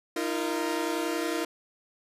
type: chord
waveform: sawtooth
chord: Eb suspended second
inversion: none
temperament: equal with one note detuned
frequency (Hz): 311.1 / 342 / 466.2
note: Eb4 / F4 / Bb4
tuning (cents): 0 / -36 / 0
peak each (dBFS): -28 / -27 / -30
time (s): 0.16-1.45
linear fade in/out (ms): 5
effects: resampled to 32000 Hz